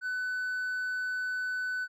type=tone with hard clipping; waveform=sine; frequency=1500 Hz; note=F#6; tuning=23 cents sharp; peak=-31 dBFS; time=0.01-1.88 s; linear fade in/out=50 ms; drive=2 dB; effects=none